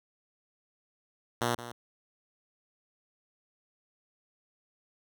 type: tone with echo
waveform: 5% pulse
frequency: 120 Hz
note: B2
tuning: 49 cents flat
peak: -16 dBFS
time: 1.41-1.55 s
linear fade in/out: 5 ms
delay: 170 ms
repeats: 1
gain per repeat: -13 dB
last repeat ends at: 1.72 s
effects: none